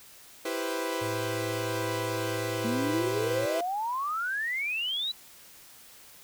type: chord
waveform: sawtooth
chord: C major seventh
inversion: first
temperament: equal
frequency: 329.6 / 392 / 493.9 / 523.3 Hz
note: E4 / G4 / B4 / C5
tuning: 0 / 0 / 0 / 0 cents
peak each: -31 / -33 / -30 / -33 dBFS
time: 0.45-3.61 s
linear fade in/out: 5 ms
type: tone with pitch glide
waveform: triangle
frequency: 110.7 to 113.42 Hz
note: A2 to A#2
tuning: +11 to -47 cents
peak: -34 dBFS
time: 1.01-3.46 s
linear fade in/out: 10 ms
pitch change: +42 cents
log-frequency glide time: 2.72-2.92 s
type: exponential sweep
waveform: sine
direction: up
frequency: 222.4 to 4000 Hz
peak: -28 dBFS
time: 2.64-5.12 s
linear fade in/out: 10 ms
effects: white hiss -52 dBFS RMS until 6.23 s